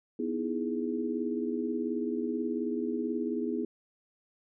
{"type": "chord", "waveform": "sine", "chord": "E major seventh", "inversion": "second", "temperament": "equal", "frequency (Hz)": [246.9, 311.1, 329.6, 415.3], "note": ["B3", "D#4", "E4", "G#4"], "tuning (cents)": [0, 0, 0, 0], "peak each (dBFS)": [-33, -37, -35, -35], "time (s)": [0.19, 3.65], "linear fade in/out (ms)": 5, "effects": []}